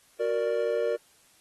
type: chord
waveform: triangle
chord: Gb augmented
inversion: none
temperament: equal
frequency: 370 / 466.2 / 587.3 Hz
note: Gb4 / Bb4 / D5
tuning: 0 / 0 / 0 cents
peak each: -31 / -25 / -27 dBFS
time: 0.19-0.97 s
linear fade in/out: 20 ms
effects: white hiss -61 dBFS RMS until 1.4 s + AAC 32 kbps